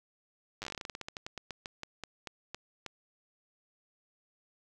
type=slowing click train; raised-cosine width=0.2 ms; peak=-22 dBFS; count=26; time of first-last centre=0.62-2.863 s; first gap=9 ms; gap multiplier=1.16; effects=none